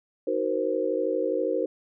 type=chord; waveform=sine; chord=C half-diminished seventh; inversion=first; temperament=just; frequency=314 / 376.7 / 470.9 / 523.3 Hz; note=Eb4 / Gb4 / Bb4 / C5; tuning=+16 / +31 / +18 / 0 cents; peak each=-31 / -30 / -28 / -28 dBFS; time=0.27-1.66 s; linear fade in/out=5 ms; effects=none